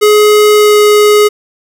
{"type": "tone with pitch glide", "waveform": "square", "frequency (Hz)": [420.9, 418.5], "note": ["G#4", "G#4"], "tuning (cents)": [23, 13], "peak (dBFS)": -4, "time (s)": [0.01, 1.29], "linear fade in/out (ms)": 20, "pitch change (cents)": -10, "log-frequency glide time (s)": [0.55, 0.78], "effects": []}